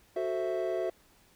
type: chord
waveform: triangle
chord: F# half-diminished seventh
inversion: none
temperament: equal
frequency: 370 / 440 / 523.3 / 659.3 Hz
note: F#4 / A4 / C5 / E5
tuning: 0 / 0 / 0 / 0 cents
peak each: -31 / -36 / -36 / -31 dBFS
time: 0.16-0.9 s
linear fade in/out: 5 ms
effects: pink hiss -63 dBFS RMS until 1.35 s